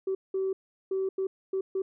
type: tone bursts at uneven times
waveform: sine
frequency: 382.6 Hz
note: G4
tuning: 42 cents flat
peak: -25 dBFS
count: 6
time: 0.07-0.15 / 0.34-0.53 / 0.91-1.09 / 1.18-1.27 / 1.53-1.61 / 1.75-1.82 s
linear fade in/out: 5 ms
effects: tanh soft clip ceiling -22 dBFS